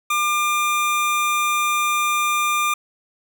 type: tone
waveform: 25% pulse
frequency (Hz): 1200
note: D6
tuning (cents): +37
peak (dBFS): -14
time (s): 0.1-2.74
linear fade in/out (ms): 5
effects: none